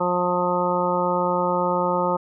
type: harmonic tone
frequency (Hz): 178.2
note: F3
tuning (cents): +35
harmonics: 1 / 2 / 3 / 4 / 5 / 6 / 7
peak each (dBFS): -28 / -28 / -24 / -35 / -24 / -31 / -27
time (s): 0-2.17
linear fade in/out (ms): 10
effects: none